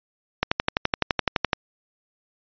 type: click train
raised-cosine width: 0.3 ms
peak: -3 dBFS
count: 14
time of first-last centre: 0.43-1.532 s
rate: 11.8 Hz
effects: resampled to 11025 Hz